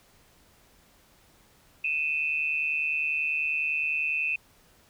sine tone pair together, 2501 / 2651 Hz, D#7 / E7, +8 / +9 cents, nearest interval minor second, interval 101 cents, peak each -28 dBFS, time 1.84-4.36 s, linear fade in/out 5 ms, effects pink hiss -60 dBFS RMS until 4.89 s

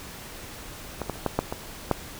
clicks, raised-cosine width 1 ms, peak -15 / -14 / -26 / -9 / -7 / -15 / -6 dBFS, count 7, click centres 1.017 / 1.097 / 1.157 / 1.263 / 1.39 / 1.525 / 1.913 s, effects pink hiss -41 dBFS RMS until 2.19 s

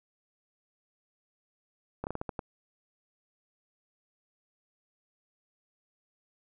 slowing click train, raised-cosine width 1 ms, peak -20 dBFS, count 7, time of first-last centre 2.04-2.392 s, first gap 29 ms, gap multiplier 1.28, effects none

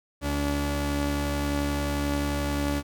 sawtooth tone pair together, 71.37 / 287.3 Hz, D2 / D4, -49 / -38 cents, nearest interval 2 octaves, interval 2411 cents, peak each -24 dBFS, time 0.21-2.83 s, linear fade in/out 50 ms, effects none

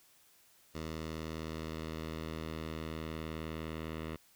10% pulse tone with low-pass filter sweep, 79.6 Hz, D#2, 40 cents sharp, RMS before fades -41 dBFS, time 0.74-4.17 s, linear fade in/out 20 ms, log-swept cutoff 5800 to 3000 Hz, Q 1.2, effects white hiss -65 dBFS RMS until 4.35 s

